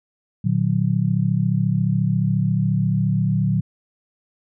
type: chord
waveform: sine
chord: Bb augmented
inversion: none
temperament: equal with one note detuned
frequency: 116.54 / 150.7 / 185 Hz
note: Bb2 / D3 / F#3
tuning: 0 / +45 / 0 cents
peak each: -21 dBFS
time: 0.44-3.61 s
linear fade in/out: 10 ms
effects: none